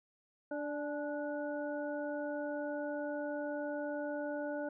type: harmonic tone with a mistuned harmonic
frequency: 293.7 Hz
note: D4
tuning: in tune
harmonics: 1 / 2 / 3 / 5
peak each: -40 / -38 / -47 / -46 dBFS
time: 0.51-4.69 s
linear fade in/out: 5 ms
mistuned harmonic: 3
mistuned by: -46 cents
effects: none